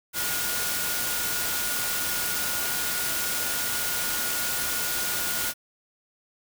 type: tone in noise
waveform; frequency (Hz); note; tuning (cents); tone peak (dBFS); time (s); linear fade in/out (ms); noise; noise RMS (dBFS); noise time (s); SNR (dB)
sine; 1440; F#6; -47; -35; 0.13-5.54; 50; white; -28; 0.13-5.54; -10
effects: none